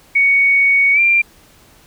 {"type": "tone with pitch glide", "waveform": "sine", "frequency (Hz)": [2231, 2377], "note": ["C#7", "D7"], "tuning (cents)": [11, 20], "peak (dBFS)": -9, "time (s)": [0.15, 1.22], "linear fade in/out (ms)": 10, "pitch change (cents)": 109, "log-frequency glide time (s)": [0.93, 1], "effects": ["pink hiss -48 dBFS RMS until 1.86 s"]}